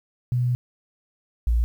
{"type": "tone pair in turn", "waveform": "sine", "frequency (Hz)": [123.47, 58.27], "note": ["B2", "A#1"], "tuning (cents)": [0, 0], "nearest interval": "octave + minor second", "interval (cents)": 1300, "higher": "first", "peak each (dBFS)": [-19, -17], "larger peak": "second", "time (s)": [[0.32, 0.55], [1.47, 1.64]], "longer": "first", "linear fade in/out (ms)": 0, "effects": ["9-bit"]}